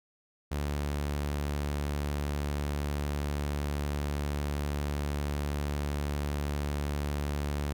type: tone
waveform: sawtooth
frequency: 72.6 Hz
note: D2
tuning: 19 cents flat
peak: -26 dBFS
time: 0.51-7.73 s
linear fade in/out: 10 ms
effects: none